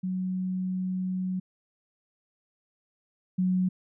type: tone pair in turn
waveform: sine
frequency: 185.2 / 184.13 Hz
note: F#3 / F#3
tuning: +2 / -8 cents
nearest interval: unison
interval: 10 cents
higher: first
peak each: -27 / -22 dBFS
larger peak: second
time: 0.03-1.4 / 3.38-3.69 s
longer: first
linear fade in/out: 10 ms
effects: none